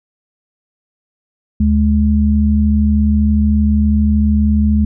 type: tone pair together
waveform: sine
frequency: 74.65 / 211.3 Hz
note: D2 / G#3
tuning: +29 / +30 cents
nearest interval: octave + tritone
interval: 1801 cents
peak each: -12 dBFS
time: 1.6-4.85 s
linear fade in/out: 5 ms
effects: none